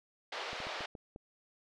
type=band-pass noise; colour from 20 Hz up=pink; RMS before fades=-41 dBFS; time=0.32-0.86 s; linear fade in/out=5 ms; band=500 to 4600 Hz; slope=24 dB/octave
type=clicks; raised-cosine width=2 ms; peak=-33 dBFS; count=6; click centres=0.531 / 0.603 / 0.669 / 0.807 / 0.952 / 1.161 s
effects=none